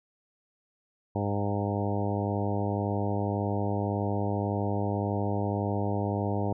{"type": "harmonic tone with a mistuned harmonic", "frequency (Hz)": 101.8, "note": "G#2", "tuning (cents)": -34, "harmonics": [1, 2, 3, 4, 5, 6, 7, 8, 9], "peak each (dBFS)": [-30, -33, -35, -36, -37, -38, -38, -39, -40], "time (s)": [1.15, 6.53], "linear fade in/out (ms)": 5, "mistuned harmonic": 8, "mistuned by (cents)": -21, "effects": []}